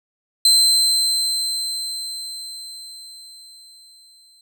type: tone with exponential decay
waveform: 35% pulse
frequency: 4093 Hz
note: C8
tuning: 39 cents flat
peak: -9 dBFS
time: 0.45-4.41 s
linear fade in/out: 2 ms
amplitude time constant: 860 ms
effects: none